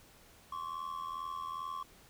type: ring-modulated tone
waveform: triangle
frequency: 1098 Hz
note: C#6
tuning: 17 cents flat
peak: -33 dBFS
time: 0.52-1.83 s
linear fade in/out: 5 ms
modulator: 41.2 Hz
effects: pink hiss -60 dBFS RMS until 2.09 s